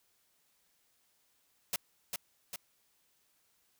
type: noise with echo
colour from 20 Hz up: white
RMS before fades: -33 dBFS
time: 1.73-1.76 s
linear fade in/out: 2 ms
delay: 400 ms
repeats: 2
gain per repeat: -4 dB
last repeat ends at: 2.56 s
effects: white hiss -73 dBFS RMS until 3.79 s